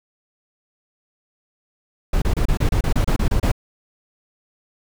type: noise bursts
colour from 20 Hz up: brown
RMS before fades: -17 dBFS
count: 12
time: 2.13-3.517 s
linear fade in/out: 5 ms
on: 89 ms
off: 29 ms
effects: none